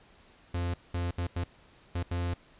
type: tone bursts at uneven times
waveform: 45% pulse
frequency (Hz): 87.31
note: F2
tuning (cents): 0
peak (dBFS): -29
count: 6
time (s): 0.54-0.74 / 0.94-1.11 / 1.18-1.27 / 1.36-1.44 / 1.95-2.03 / 2.11-2.34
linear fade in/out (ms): 5
effects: pink hiss -59 dBFS RMS until 2.59 s + resampled to 8000 Hz